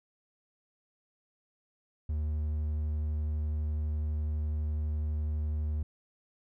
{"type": "tone", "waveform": "triangle", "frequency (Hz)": 76, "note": "D#2", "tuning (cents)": -40, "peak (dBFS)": -27, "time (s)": [2.09, 5.83], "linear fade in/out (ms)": 5, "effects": []}